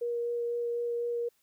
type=tone with vibrato; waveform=sine; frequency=474.4 Hz; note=A#4; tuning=30 cents sharp; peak=-29 dBFS; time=0.01-1.29 s; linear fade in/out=10 ms; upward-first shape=sine; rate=4 Hz; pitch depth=8 cents each way; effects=white hiss -71 dBFS RMS until 1.42 s